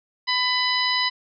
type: harmonic tone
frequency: 999 Hz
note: B5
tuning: 20 cents sharp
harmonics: 1 / 2 / 3 / 4 / 5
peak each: -26 / -25 / -28 / -26 / -26 dBFS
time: 0.27-1.1 s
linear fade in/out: 20 ms
effects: none